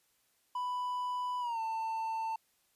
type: tone with pitch glide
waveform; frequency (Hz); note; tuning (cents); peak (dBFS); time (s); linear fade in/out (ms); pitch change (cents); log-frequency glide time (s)
triangle; 992 to 894; B5 to A5; +7 to +27; -31; 0.55-2.36; 5; -180; 1.4-1.6
effects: white hiss -73 dBFS RMS until 2.75 s + resampled to 32000 Hz